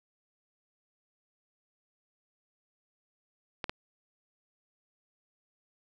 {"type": "clicks", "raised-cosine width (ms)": 0.3, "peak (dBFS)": -17, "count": 2, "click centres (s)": [3.642, 3.695], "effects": []}